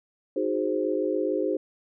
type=chord; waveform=sine; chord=Ab dominant seventh; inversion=second; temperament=equal with one note detuned; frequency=311.1 / 368.3 / 415.3 / 523.3 Hz; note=Eb4 / Gb4 / Ab4 / C5; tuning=0 / -8 / 0 / 0 cents; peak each=-29 dBFS; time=0.36-1.57 s; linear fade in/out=5 ms; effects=none